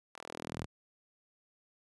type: tone with high-pass filter sweep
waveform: sawtooth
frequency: 40.7 Hz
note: E1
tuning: 21 cents flat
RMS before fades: -44 dBFS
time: 0.14-0.66 s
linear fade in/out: 20 ms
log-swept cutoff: 980 to 84 Hz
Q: 1
effects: resampled to 24000 Hz